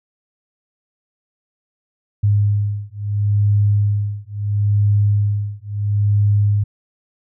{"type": "beating tone pair", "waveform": "sine", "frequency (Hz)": [102.5, 103.24], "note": ["G#2", "G#2"], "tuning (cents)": [-22, -10], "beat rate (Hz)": 0.74, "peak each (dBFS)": -17, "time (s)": [2.23, 6.64], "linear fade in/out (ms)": 10, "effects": []}